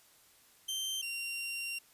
sawtooth tone pair in turn, 3128 / 2761 Hz, G7 / F7, -4 / -20 cents, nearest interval major second, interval 216 cents, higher first, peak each -31 / -33 dBFS, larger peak first, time 0.68-1.02 / 1.02-1.79 s, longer second, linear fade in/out 10 ms, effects white hiss -63 dBFS RMS until 1.93 s + resampled to 32000 Hz

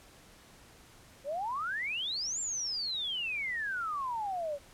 sine exponential two-way sweep, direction up then down, 531 to 7459 to 551 Hz, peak -32 dBFS, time 1.24-4.59 s, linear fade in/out 50 ms, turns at 2.4 s, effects pink hiss -57 dBFS RMS until 4.73 s + low-pass 12000 Hz 12 dB/octave

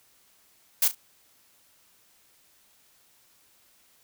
blue noise with echo, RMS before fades -21 dBFS, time 0.82-0.88 s, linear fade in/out 5 ms, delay 35 ms, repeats 2, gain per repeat -13 dB, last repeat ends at 0.95 s, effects white hiss -62 dBFS RMS until 4.03 s

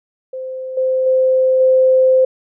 sine tone with level steps, 519 Hz, C5, 14 cents flat, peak -23 / -13 / -10 / -8 dBFS, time 0.33-2.25 s, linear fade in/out 5 ms, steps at 0.77 / 1.06 / 1.6 s, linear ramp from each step 5 ms, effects none

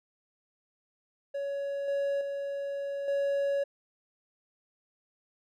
triangle tone with level steps, 560 Hz, C#5, 18 cents sharp, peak -29 / -25 / -30 / -24 dBFS, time 1.34-3.64 s, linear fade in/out 10 ms, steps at 1.88 / 2.21 / 3.08 s, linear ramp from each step 2 ms, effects none

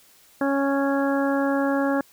harmonic tone, 276.9 Hz, C#4, 2 cents flat, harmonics 1 / 2 / 3 / 4 / 5 / 6, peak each -22 / -25 / -30 / -33 / -33 / -32 dBFS, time 0.41-2.01 s, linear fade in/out 2 ms, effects white hiss -55 dBFS RMS until 2.12 s

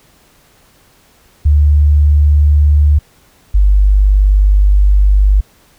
sine tone pair in turn, 73.6 / 49.62 Hz, D2 / G1, +4 / +22 cents, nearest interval perfect fifth, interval 682 cents, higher first, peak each -5 dBFS, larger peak neither, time 1.45-2.99 / 3.54-5.41 s, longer second, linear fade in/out 10 ms, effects pink hiss -49 dBFS RMS until 5.78 s

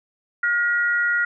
sine tone pair together, 1427.6 / 1913 Hz, F6 / A#6, +38 / +44 cents, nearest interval perfect fourth, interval 506 cents, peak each -19 / -23 dBFS, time 0.43-1.25 s, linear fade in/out 5 ms, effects none

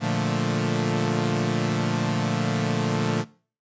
sawtooth chord, Bb major seventh, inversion none, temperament equal, 116.54 / 146.83 / 174.61 / 220 Hz, Bb2 / D3 / F3 / A3, 0 / 0 / 0 / 0 cents, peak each -24 dBFS, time 0-3.25 s, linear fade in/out 50 ms, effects noise-tail reverb RT60 0.4 s tail -20 dB re dry + resampled to 16000 Hz

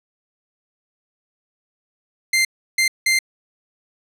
sawtooth tone bursts at uneven times, 2089 Hz, C7, 3 cents flat, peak -11 dBFS, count 3, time 2.33-2.45 / 2.78-2.88 / 3.06-3.19 s, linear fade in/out 5 ms, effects low-pass 12000 Hz 12 dB/octave

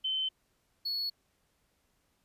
sine / triangle tone pair in turn, 3072 / 4384 Hz, G7 / C#8, -36 / -20 cents, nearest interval tritone, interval 616 cents, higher second, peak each -29 / -30 dBFS, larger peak first, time 0.04-0.29 / 0.85-1.1 s, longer neither, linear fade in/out 10 ms, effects pink hiss -74 dBFS RMS until 2.24 s + resampled to 32000 Hz

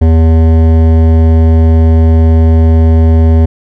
triangle tone with hard clipping, 81 Hz, E2, 30 cents flat, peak -5 dBFS, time 0.01-3.46 s, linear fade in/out 10 ms, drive 18 dB, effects none

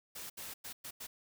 white noise bursts at uneven times, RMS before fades -45 dBFS, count 5, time 0.15-0.3 / 0.37-0.54 / 0.64-0.73 / 0.84-0.91 / 1-1.07 s, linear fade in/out 10 ms, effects none

